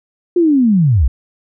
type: linear sweep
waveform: sine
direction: down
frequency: 361 to 51.91 Hz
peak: -8 dBFS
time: 0.36-1.08 s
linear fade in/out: 5 ms
effects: none